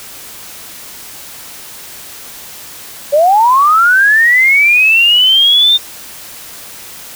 sine linear sweep, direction up, 554.4 to 3646 Hz, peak -5 dBFS, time 3.12-5.78 s, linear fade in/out 20 ms, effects white hiss -31 dBFS RMS until 7.15 s

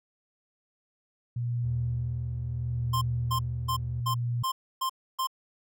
sine tone with tremolo, 120 Hz, B2, 49 cents flat, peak -26 dBFS, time 1.36-4.43 s, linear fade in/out 5 ms, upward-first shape sine, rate 0.74 Hz, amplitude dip 45%
triangle tone with vibrato, 77.78 Hz, D#2, in tune, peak -34 dBFS, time 1.63-4.02 s, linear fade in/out 20 ms, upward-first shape triangle, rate 2.5 Hz, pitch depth 53 cents each way
square tone bursts, 1049 Hz, C6, 4 cents sharp, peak -27 dBFS, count 7, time 2.93-5.272 s, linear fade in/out 10 ms, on 86 ms, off 290 ms
effects none

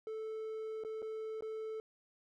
triangle tone with dropouts, 438.8 Hz, A4, 5 cents flat, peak -37 dBFS, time 0.07-1.8 s, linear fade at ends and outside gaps 1 ms, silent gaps 0.837-0.848 / 1.02-1.026 / 1.408-1.423 s, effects none

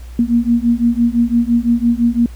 sine beating tone pair, 233.1 / 239 Hz, A#3 / A#3, 0 / +43 cents, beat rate 5.9 Hz, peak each -14 dBFS, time 0.19-2.26 s, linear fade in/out 2 ms, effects added 60 Hz sine -29 dBFS peak until 2.35 s + pink hiss -46 dBFS RMS until 2.35 s

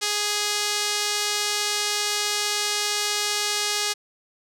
sawtooth tone with band-pass filter, 415.3 Hz, G#4, in tune, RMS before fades -25 dBFS, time 0.01-3.94 s, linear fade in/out 20 ms, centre 5400 Hz, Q 1.1, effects none

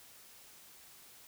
silence, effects white hiss -57 dBFS RMS until 1.27 s

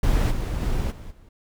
brown noise with level steps, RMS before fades -19 / -26 / -24 / -38 / -49 dBFS, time 0.03-1.29 s, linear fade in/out 5 ms, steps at 0.3 / 0.6 / 0.9 / 1.1 s, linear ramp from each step 20 ms, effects none

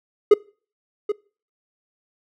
triangle tone with echo, 416.7 Hz, G#4, 6 cents sharp, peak -5 dBFS, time 0.31-0.34 s, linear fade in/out 5 ms, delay 780 ms, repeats 1, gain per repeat -12 dB, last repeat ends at 1.12 s, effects noise-tail reverb RT60 0.4 s tail -24 dB re dry

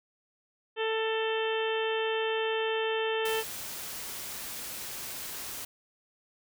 harmonic tone, 443.5 Hz, A4, 14 cents sharp, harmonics 1 / 2 / 3 / 4 / 5 / 6 / 7 / 8, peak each -29 / -36 / -41 / -37 / -47 / -38 / -38 / -46 dBFS, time 0.76-3.44 s, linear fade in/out 50 ms
white noise, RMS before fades -39 dBFS, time 3.25-5.65 s, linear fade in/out 5 ms
effects none

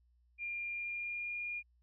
sine tone with pitch glide, 2400 to 2421 Hz, D7 to D#7, +37 to -48 cents, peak -37 dBFS, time 0.38-1.63 s, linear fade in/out 50 ms, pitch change +15 cents, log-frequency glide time 0.75-1.37 s, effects added 60 Hz sine -67 dBFS peak until 1.82 s

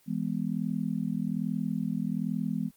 sine chord, E major, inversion none, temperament just, 164.81 / 206 / 247.2 Hz, E3 / G#3 / B3, 0 / -14 / +2 cents, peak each -33 / -31 / -33 dBFS, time 0.06-2.71 s, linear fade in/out 50 ms, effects white hiss -63 dBFS RMS until 2.76 s + Opus 24 kbps

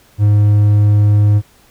triangle tone, 103.83 Hz, G#2, in tune, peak -5 dBFS, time 0.18-1.42 s, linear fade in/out 50 ms, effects pink hiss -49 dBFS RMS until 1.7 s

